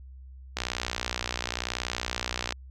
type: click train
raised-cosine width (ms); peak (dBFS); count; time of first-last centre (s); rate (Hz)
0.2; -11; 120; 0.57-2.524; 60.9
effects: added 65 Hz sine -43 dBFS peak until 2.7 s